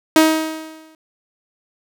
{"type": "tone with exponential decay", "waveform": "sawtooth", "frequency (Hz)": 316.5, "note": "D#4", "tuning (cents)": 30, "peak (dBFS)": -3, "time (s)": [0.16, 0.95], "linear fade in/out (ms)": 2, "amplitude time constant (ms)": 170, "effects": []}